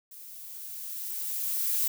violet noise with level ramp, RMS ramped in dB -47 to -26 dBFS, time 0.11-1.88 s, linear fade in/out 5 ms, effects none

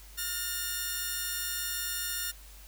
5% pulse tone pair together, 1423.4 / 1813 Hz, F6 / A#6, +33 / -49 cents, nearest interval major third, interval 418 cents, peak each -23 / -24 dBFS, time 0.17-2.32 s, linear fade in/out 20 ms, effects added 50 Hz sine -49 dBFS peak until 2.67 s + white hiss -54 dBFS RMS until 2.67 s

